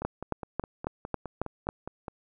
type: two click trains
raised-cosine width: 1 ms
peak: -22 / -14 dBFS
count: 11 / 7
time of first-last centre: 0.02-2.082 / 0.05-1.689 s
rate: 4.85 / 3.66 Hz
effects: none